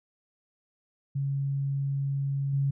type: tone with level steps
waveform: sine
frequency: 138.59 Hz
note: C#3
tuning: in tune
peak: -26 / -23 dBFS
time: 1.15-2.71 s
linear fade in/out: 10 ms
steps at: 2.53 s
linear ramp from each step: 5 ms
effects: none